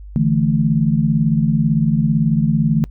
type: chord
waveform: sine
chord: D suspended second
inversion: none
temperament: equal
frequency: 146.83 / 164.81 / 220 Hz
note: D3 / E3 / A3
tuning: 0 / 0 / 0 cents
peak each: -17 dBFS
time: 0.16-2.84 s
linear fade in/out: 0 ms
effects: noise-tail reverb RT60 0.1 s tail -24 dB re dry + added 50 Hz sine -32 dBFS peak until 2.9 s